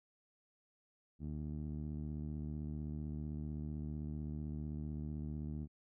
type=tone with low-pass filter; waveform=15% pulse; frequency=75.7 Hz; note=D#2; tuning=47 cents flat; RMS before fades=-42 dBFS; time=1.19-5.68 s; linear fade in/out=50 ms; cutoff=250 Hz; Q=0.98; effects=none